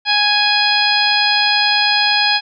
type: harmonic tone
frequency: 831 Hz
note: G#5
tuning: 1 cent sharp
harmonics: 1 / 2 / 3 / 4 / 5 / 6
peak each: -19 / -19 / -19 / -19 / -19 / -19 dBFS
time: 0.05-2.41 s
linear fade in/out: 50 ms
effects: none